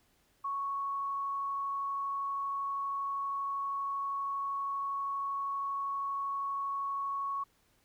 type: tone with frequency modulation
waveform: sine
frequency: 1108.7 Hz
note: C#6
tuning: in tune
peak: -32 dBFS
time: 0.44-7.44 s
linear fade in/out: 10 ms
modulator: 32.6 Hz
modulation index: 0.25
effects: pink hiss -70 dBFS RMS until 7.84 s